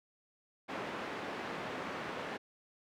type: band-pass noise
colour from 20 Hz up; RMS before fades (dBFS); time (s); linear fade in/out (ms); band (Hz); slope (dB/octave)
pink; -41; 0.68-2.38; 20; 260 to 2200; 12
effects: none